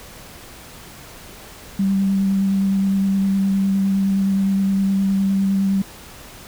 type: tone with vibrato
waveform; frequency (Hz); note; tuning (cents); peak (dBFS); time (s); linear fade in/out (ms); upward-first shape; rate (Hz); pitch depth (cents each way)
sine; 194.9; G3; -10; -15; 1.79-5.82; 5; square; 9.7; 10
effects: pink hiss -40 dBFS RMS until 6.47 s